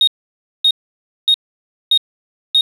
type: tone bursts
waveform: sine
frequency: 3729 Hz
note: A#7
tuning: in tune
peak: -7 dBFS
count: 5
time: 0.01-2.61 s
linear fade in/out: 2 ms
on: 64 ms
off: 570 ms
effects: tanh soft clip ceiling -5 dBFS + 7-bit